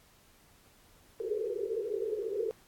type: band-pass noise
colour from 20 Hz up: pink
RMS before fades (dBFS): -34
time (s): 1.2-2.51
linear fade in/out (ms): 0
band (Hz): 390 to 470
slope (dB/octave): 96
effects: pink hiss -62 dBFS RMS until 2.67 s + AAC 64 kbps